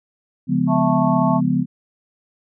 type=chord; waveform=sine; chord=C# dominant seventh; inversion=none; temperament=just; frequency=138.59 / 173.24 / 207.9 / 249.5 Hz; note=C#3 / E#3 / G#3 / B3; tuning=0 / -14 / +2 / +18 cents; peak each=-24 / -20 / -23 / -19 dBFS; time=0.47-1.66 s; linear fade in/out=50 ms
type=harmonic tone; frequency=220 Hz; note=A3; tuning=in tune; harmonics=3 / 4 / 5; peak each=-22 / -22 / -24 dBFS; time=0.67-1.41 s; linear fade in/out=50 ms
effects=none